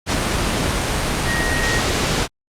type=tone in noise; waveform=sine; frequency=1882 Hz; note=A#6; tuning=16 cents sharp; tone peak=-21 dBFS; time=1.24-1.82 s; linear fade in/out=50 ms; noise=pink; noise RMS=-19 dBFS; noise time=0.06-2.28 s; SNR=-5 dB; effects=low-pass 8000 Hz 12 dB/octave + Opus 48 kbps